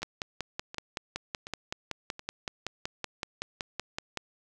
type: two click trains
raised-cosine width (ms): 0.2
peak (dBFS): -24 / -15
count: 4 / 23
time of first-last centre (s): 0.02-2.194 / 0.03-4.173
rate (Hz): 1.38 / 5.31
effects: none